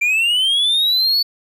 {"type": "linear sweep", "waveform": "triangle", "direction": "up", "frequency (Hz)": [2349, 4485], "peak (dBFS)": -12, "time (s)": [0.01, 1.23], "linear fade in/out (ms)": 10, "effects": []}